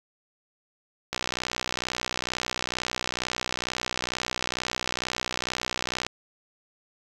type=click train; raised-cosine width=0.2 ms; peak=-10 dBFS; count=308; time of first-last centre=1.13-6.066 s; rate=62.2 Hz; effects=8-bit